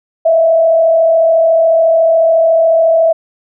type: tone with frequency modulation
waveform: sine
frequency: 656 Hz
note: E5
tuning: 9 cents flat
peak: -6 dBFS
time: 0.25-3.13 s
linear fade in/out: 10 ms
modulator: 34 Hz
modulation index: 0.48
effects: none